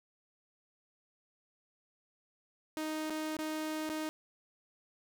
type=tone with dropouts; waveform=sawtooth; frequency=311.1 Hz; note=D#4; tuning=in tune; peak=-31 dBFS; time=2.77-4.09 s; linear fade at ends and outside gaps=0 ms; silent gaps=3.099-3.105 / 3.368-3.389 / 3.892-3.898 s; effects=none